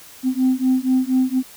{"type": "beating tone pair", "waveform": "sine", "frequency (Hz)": [256.2, 260.4], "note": ["C4", "C4"], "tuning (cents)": [-36, -8], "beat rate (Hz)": 4.2, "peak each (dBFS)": -17, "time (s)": [0.23, 1.43], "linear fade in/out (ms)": 50, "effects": ["tanh soft clip ceiling -10 dBFS", "white hiss -43 dBFS RMS until 1.56 s"]}